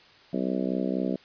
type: harmonic tone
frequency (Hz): 64.1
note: C2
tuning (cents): -35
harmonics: 3 / 4 / 5 / 6 / 7 / 8 / 9 / 10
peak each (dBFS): -30 / -30 / -33 / -35 / -38 / -38 / -37 / -39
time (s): 0.33-1.16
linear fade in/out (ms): 5
effects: white hiss -54 dBFS RMS until 1.24 s + resampled to 11025 Hz

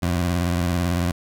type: tone with vibrato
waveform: 20% pulse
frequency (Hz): 87.31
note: F2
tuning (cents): 0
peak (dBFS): -15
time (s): 0.02-1.12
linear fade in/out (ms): 10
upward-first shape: triangle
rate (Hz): 18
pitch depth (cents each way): 100
effects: none

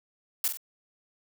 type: noise with echo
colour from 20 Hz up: blue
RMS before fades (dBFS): -26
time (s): 0.44-0.48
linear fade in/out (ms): 2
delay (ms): 46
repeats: 2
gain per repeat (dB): -7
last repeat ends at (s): 0.572
effects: none

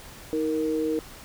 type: tone pair together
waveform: sine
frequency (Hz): 315.8 / 466.2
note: D#4 / A#4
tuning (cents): +26 / 0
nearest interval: perfect fifth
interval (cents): 674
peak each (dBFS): -26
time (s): 0.33-0.99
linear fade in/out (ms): 0
effects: pink hiss -45 dBFS RMS until 1.24 s

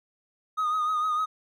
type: tone with vibrato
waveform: triangle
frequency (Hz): 1244.5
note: D#6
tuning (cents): 0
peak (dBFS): -21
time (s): 0.57-1.26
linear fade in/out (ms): 20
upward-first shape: triangle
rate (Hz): 6.6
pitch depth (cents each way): 50
effects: tanh soft clip ceiling -18 dBFS

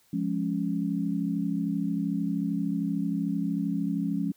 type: chord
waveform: sine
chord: Db major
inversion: first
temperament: equal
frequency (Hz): 174.61 / 207.7 / 277.2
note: F3 / Ab3 / Db4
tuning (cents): 0 / 0 / 0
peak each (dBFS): -30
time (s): 0.13-4.32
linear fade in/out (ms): 5
effects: white hiss -64 dBFS RMS until 4.36 s

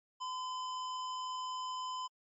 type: tone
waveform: square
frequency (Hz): 1017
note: C6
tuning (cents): -50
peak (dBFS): -38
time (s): 0.2-2.08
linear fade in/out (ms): 20
effects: MP3 32 kbps

